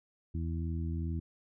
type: harmonic tone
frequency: 82.41 Hz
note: E2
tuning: in tune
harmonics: 1 / 2 / 3 / 4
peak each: -33 / -39 / -43 / -45 dBFS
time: 0.34-1.2 s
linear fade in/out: 10 ms
effects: none